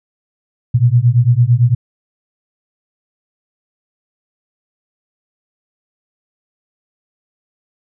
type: beating tone pair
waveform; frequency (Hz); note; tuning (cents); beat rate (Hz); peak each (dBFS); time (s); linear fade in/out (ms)
sine; 116.54 / 125.44; A#2 / B2; 0 / +27; 8.9; -11; 0.74-1.75; 10
effects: none